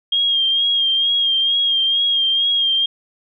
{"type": "tone with vibrato", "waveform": "sine", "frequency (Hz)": 3233, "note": "G#7", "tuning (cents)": -47, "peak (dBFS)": -14, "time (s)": [0.12, 2.86], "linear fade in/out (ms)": 5, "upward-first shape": "sine", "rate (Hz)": 2.2, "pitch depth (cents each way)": 38, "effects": []}